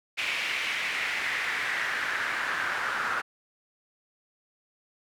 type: noise with band-pass filter sweep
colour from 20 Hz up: pink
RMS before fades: -30 dBFS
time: 0.17-3.22 s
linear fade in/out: 20 ms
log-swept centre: 2500 to 1400 Hz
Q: 3.3
effects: none